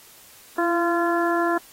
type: harmonic tone with a mistuned harmonic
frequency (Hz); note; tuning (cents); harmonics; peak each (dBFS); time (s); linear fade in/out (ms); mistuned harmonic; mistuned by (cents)
343.9; F4; -27; 1 / 2 / 3 / 4 / 5; -22 / -25 / -27 / -28 / -29; 0.58-1.58; 5; 1; -28
effects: white hiss -49 dBFS RMS until 1.72 s + AAC 48 kbps